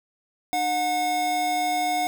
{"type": "tone pair together", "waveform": "square", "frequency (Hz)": [302.1, 726], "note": ["D4", "F#5"], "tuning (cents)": [49, -33], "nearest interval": "octave + minor third", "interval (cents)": 1518, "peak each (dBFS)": [-34, -23], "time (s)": [0.53, 2.07], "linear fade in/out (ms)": 0, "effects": []}